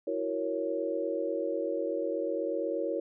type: chord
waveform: sine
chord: F# dominant seventh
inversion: third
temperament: equal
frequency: 329.6 / 370 / 466.2 / 554.4 Hz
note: E4 / F#4 / A#4 / C#5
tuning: 0 / 0 / 0 / 0 cents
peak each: -35 / -37 / -34 / -33 dBFS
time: 0.07-3 s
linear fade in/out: 5 ms
effects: none